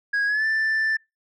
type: tone with pitch glide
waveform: sine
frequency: 1649 to 1767.4 Hz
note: G#6 to A6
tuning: -13 to +7 cents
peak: -17 dBFS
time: 0.13-0.97 s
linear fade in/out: 10 ms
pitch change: +120 cents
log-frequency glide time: 0.26-0.45 s
effects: noise-tail reverb RT60 0.2 s tail -26 dB re dry + tanh soft clip ceiling -19 dBFS